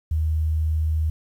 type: tone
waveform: sine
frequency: 78.5 Hz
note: D#2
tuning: 16 cents sharp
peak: -19 dBFS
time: 0.11-1.1 s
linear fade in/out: 5 ms
effects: 9-bit